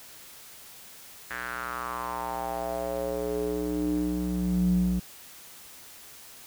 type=tone with band-pass filter sweep; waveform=square; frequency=60.7 Hz; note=B1; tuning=29 cents flat; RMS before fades=-29 dBFS; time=1.3-5 s; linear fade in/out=10 ms; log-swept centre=1700 to 150 Hz; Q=4.4; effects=white hiss -48 dBFS RMS until 6.46 s